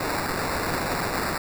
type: noise with sample-and-hold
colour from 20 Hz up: violet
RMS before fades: -27 dBFS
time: 0-1.38 s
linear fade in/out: 5 ms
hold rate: 3150 Hz
effects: none